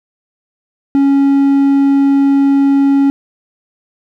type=tone; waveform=triangle; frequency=277.2 Hz; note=C#4; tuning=in tune; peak=-5 dBFS; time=0.95-3.1 s; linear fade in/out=0 ms; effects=none